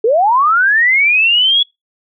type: linear sweep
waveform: sine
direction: up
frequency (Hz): 415.3 to 3396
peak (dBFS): -8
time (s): 0.04-1.63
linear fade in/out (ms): 5
effects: noise-tail reverb RT60 0.2 s tail -26 dB re dry